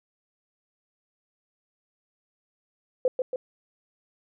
sine tone with echo, 510 Hz, C5, 44 cents flat, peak -18 dBFS, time 3.05-3.08 s, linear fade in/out 2 ms, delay 140 ms, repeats 2, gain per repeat -4 dB, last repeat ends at 3.36 s, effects none

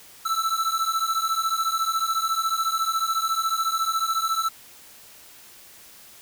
square beating tone pair, 1317 / 1331 Hz, E6 / E6, -2 / +16 cents, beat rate 14 Hz, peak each -26 dBFS, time 0.25-4.49 s, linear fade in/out 10 ms, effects white hiss -48 dBFS RMS until 6.21 s

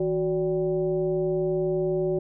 sine tone with frequency modulation, 370 Hz, F#4, in tune, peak -22 dBFS, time 0-2.19 s, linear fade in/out 5 ms, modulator 208 Hz, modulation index 0.84, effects none

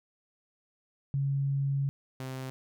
sine / sawtooth tone pair in turn, 138.59 / 130.81 Hz, C#3 / C3, 0 / 0 cents, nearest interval minor second, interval 100 cents, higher first, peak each -26 / -32 dBFS, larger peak first, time 1.14-1.89 / 2.2-2.5 s, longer first, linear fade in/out 0 ms, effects none

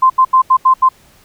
sine tone bursts at uneven times, 1041 Hz, C6, 9 cents flat, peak -5 dBFS, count 6, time 0.02-0.1 / 0.18-0.25 / 0.33-0.42 / 0.5-0.57 / 0.65-0.74 / 0.82-0.89 s, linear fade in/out 10 ms, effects pink hiss -48 dBFS RMS until 1.24 s

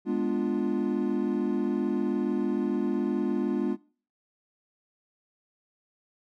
triangle chord, G# diminished seventh, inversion none, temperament equal, 207.7 / 246.9 / 293.7 / 349.2 Hz, G#3 / B3 / D4 / F4, 0 / 0 / 0 / 0 cents, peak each -28 dBFS, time 0.05-3.77 s, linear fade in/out 50 ms, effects noise-tail reverb RT60 0.4 s tail -21 dB re dry + tanh soft clip ceiling -14 dBFS

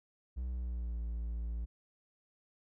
triangle tone with pitch glide, 62.4 to 57.22 Hz, B1 to A#1, +19 to -31 cents, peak -33 dBFS, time 0.36-1.66 s, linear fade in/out 20 ms, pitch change -150 cents, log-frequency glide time 0.47-1.01 s, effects none

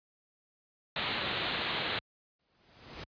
white low-pass noise, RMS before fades -34 dBFS, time 0.96-1.99 s, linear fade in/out 2 ms, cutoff 4200 Hz, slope 96 dB/octave
pink noise with exponential growth, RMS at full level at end -40 dBFS, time 2.39-3.04 s, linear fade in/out 5 ms, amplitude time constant 140 ms
effects high-pass 60 Hz 12 dB/octave + resampled to 11025 Hz

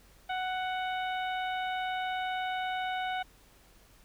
harmonic tone, 742 Hz, F#5, 5 cents sharp, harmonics 1 / 2 / 3 / 4 / 5, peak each -32 / -38 / -42 / -44 / -46 dBFS, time 0.29-3.23 s, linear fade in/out 10 ms, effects added 45 Hz sine -61 dBFS peak until 4.04 s + pink hiss -61 dBFS RMS until 4.04 s

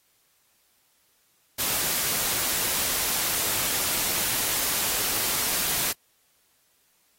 white noise, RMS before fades -26 dBFS, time 1.58-5.93 s, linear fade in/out 20 ms, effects white hiss -66 dBFS RMS until 7.18 s + AAC 48 kbps

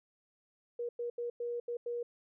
sine tone bursts at uneven times, 477.3 Hz, A#4, 41 cents sharp, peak -34 dBFS, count 6, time 0.79-0.89 / 0.99-1.1 / 1.18-1.3 / 1.4-1.6 / 1.68-1.77 / 1.86-2.03 s, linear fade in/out 5 ms, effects none

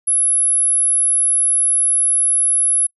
sine tone, 10950 Hz, F9, 35 cents flat, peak -12 dBFS, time 0.07-2.87 s, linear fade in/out 10 ms, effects noise-tail reverb RT60 0.1 s tail -25 dB re dry

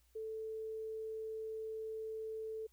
sine tone, 440 Hz, A4, in tune, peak -40 dBFS, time 0.15-2.67 s, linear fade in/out 10 ms, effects added 60 Hz sine -69 dBFS peak until 2.72 s + white hiss -75 dBFS RMS until 2.72 s

